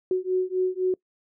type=beating tone pair; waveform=sine; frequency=368 / 371.9 Hz; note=F#4 / F#4; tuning=-9 / +9 cents; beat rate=3.9 Hz; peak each=-25 dBFS; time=0.11-0.94 s; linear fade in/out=2 ms; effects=noise-tail reverb RT60 0.1 s tail -24 dB re dry